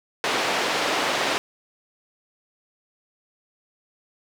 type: band-pass noise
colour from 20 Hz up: pink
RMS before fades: -24 dBFS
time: 0.24-1.38 s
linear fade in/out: 0 ms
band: 420 to 4400 Hz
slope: 12 dB/octave
effects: none